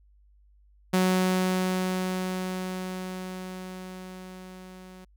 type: tone with level ramp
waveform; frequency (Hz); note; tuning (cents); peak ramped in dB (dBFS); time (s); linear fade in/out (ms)
sawtooth; 185; F#3; 0; -16 to -41; 0.93-5.05; 10
effects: added 50 Hz sine -56 dBFS peak until 5.16 s